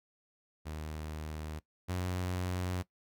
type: tone pair in turn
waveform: sawtooth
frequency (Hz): 77.4 / 90.78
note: D#2 / F#2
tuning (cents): -9 / -32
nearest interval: minor third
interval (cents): 277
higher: second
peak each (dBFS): -35 / -29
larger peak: second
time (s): 0.65-1.6 / 1.88-2.83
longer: neither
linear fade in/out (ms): 20
effects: noise-tail reverb RT60 0.1 s tail -19 dB re dry